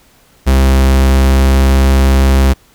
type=tone with pitch glide; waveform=45% pulse; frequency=66.3 to 66.76 Hz; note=C2 to C2; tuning=+23 to +35 cents; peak=-6 dBFS; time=0.46-2.54 s; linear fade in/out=20 ms; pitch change=+12 cents; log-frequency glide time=0.91-1.63 s; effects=pink hiss -48 dBFS RMS until 2.74 s